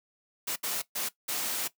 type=noise bursts at uneven times; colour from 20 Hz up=white; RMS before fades=-32 dBFS; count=4; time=0.47-0.56 / 0.63-0.82 / 0.95-1.09 / 1.28-1.68 s; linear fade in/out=10 ms; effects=noise-tail reverb RT60 0.1 s tail -17 dB re dry + high-pass 200 Hz 12 dB/octave